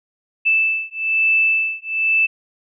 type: beating tone pair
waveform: sine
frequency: 2637 / 2638.1 Hz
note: E7 / E7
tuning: 0 / +1 cents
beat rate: 1.1 Hz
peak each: -18 dBFS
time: 0.45-2.27 s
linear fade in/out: 20 ms
effects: none